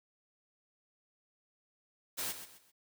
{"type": "noise with echo", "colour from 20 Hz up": "white", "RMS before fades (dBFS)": -37, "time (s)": [2.17, 2.33], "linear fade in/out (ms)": 20, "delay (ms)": 130, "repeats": 3, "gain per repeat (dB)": -10, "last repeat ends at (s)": 2.72, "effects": ["high-pass 80 Hz 12 dB/octave"]}